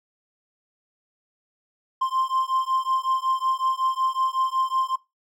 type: beating tone pair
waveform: triangle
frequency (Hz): 1046.5 / 1051.9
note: C6 / C6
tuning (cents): 0 / +9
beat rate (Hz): 5.4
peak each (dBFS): -23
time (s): 2.01-4.96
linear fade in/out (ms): 10
effects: noise-tail reverb RT60 0.2 s tail -18 dB re dry